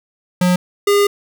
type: tone pair in turn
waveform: square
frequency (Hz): 180 / 406.2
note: F#3 / G#4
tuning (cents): -47 / -38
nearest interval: octave + major second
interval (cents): 1409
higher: second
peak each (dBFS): -12 / -11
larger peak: second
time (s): 0.41-0.56 / 0.87-1.07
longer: second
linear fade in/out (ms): 5
effects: none